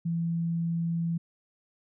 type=tone; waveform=sine; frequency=167.6 Hz; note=E3; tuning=29 cents sharp; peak=-26 dBFS; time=0.05-1.18 s; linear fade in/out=10 ms; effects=none